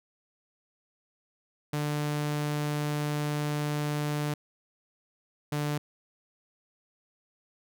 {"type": "tone pair in turn", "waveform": "sawtooth", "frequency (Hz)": [148.3, 147.74], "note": ["D3", "D3"], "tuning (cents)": [17, 11], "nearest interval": "unison", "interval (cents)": 6, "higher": "first", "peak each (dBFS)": -24, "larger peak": "neither", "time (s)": [[1.73, 4.34], [5.52, 5.78]], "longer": "first", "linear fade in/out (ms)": 5, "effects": []}